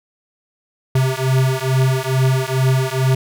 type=beating tone pair; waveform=square; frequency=130 / 132.3 Hz; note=C3 / C3; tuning=-11 / +20 cents; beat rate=2.3 Hz; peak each=-18 dBFS; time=0.95-3.15 s; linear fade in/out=5 ms; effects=none